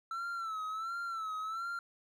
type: tone with vibrato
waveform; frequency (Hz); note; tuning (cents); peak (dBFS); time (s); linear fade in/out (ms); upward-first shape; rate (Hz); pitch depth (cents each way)
triangle; 1327; E6; +11; -34; 0.11-1.79; 2; sine; 1.4; 80
effects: none